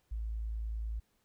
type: tone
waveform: sine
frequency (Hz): 55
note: A1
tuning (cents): 0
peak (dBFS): -34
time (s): 0.11-1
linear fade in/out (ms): 10
effects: pink hiss -75 dBFS RMS until 1.24 s